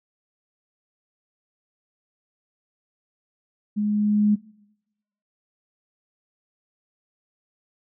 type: tone with level ramp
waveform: sine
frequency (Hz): 208.9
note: G#3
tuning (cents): +10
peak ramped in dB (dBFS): -21 to -14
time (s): 3.76-4.36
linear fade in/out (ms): 20
effects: noise-tail reverb RT60 0.9 s tail -22 dB re dry